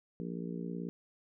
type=harmonic tone; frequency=58.27 Hz; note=A#1; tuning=in tune; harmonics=3 / 4 / 5 / 6 / 7 / 8; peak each=-39 / -43 / -45 / -51 / -46 / -49 dBFS; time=0.2-0.89 s; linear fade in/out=0 ms; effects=none